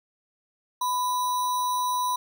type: tone with sample-and-hold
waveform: sine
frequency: 997 Hz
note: B5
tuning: 16 cents sharp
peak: -23 dBFS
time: 0.81-2.16 s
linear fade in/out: 5 ms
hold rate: 4900 Hz
effects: none